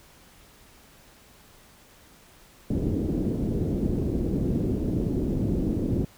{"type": "low-pass noise", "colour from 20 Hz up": "white", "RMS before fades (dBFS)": -26, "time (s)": [2.7, 6.05], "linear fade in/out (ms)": 5, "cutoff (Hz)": 340, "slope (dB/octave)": 24, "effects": ["pink hiss -54 dBFS RMS until 6.17 s"]}